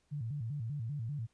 sine tone with vibrato, 128.8 Hz, C3, 27 cents flat, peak -35 dBFS, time 0.11-1.27 s, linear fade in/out 20 ms, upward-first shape square, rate 5.1 Hz, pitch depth 220 cents each way, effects pink hiss -75 dBFS RMS until 1.33 s + resampled to 22050 Hz

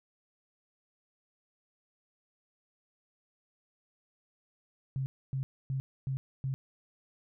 sine tone bursts, 133.7 Hz, C3, 38 cents sharp, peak -30 dBFS, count 5, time 4.96-6.54 s, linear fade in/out 0 ms, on 100 ms, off 270 ms, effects none

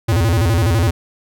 square tone with vibrato, 98 Hz, G2, in tune, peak -13 dBFS, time 0.08-0.91 s, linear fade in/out 10 ms, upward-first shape square, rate 12 Hz, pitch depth 260 cents each way, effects none

